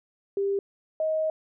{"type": "tone pair in turn", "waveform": "sine", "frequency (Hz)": [396.6, 629.6], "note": ["G4", "D#5"], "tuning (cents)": [20, 20], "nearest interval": "minor sixth", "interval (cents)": 800, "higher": "second", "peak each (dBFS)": -23, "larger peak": "neither", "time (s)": [[0.37, 0.59], [1, 1.3]], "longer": "second", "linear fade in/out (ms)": 2, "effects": []}